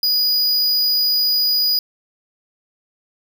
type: tone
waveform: square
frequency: 4923 Hz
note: D#8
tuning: 19 cents flat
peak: -15 dBFS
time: 0.03-1.79 s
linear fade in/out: 2 ms
effects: none